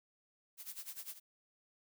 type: noise with tremolo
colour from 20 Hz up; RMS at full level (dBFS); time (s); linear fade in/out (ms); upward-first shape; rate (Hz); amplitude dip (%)
blue; -44; 0.57-1.2; 50; sine; 10; 85
effects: none